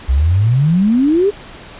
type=exponential sweep; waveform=sine; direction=up; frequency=60.9 to 423.6 Hz; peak=-9 dBFS; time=0.08-1.31 s; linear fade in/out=20 ms; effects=pink hiss -35 dBFS RMS until 1.79 s + resampled to 8000 Hz